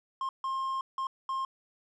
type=tone bursts at uneven times; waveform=triangle; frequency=1064 Hz; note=C6; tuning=29 cents sharp; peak=-28 dBFS; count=4; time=0.21-0.29 / 0.44-0.81 / 0.98-1.07 / 1.29-1.45 s; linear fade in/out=2 ms; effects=resampled to 22050 Hz